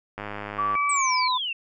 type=click train; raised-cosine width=0.5 ms; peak=-18 dBFS; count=60; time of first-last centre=0.18-0.753 s; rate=103 Hz
type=tone with pitch glide; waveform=sine; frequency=1153 to 1009.6 Hz; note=D6 to B5; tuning=-32 to +38 cents; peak=-22 dBFS; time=0.58-1.38 s; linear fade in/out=10 ms; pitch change=-230 cents; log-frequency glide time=0.92-1.11 s
type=tone; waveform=sine; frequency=2300 Hz; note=D7; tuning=37 cents flat; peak=-26 dBFS; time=0.75-1.28 s; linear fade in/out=5 ms
type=exponential sweep; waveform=sine; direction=down; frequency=8330 to 2637 Hz; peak=-26 dBFS; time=0.89-1.53 s; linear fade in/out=5 ms
effects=none